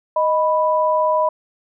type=tone pair together; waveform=sine; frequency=622.3 / 987.8 Hz; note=D#5 / B5; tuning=0 / 0 cents; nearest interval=minor sixth; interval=800 cents; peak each=-17 dBFS; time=0.16-1.29 s; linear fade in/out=5 ms; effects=none